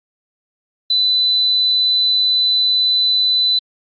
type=tone; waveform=sine; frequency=4001 Hz; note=B7; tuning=22 cents sharp; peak=-12 dBFS; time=0.9-3.59 s; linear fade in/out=5 ms; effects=Opus 32 kbps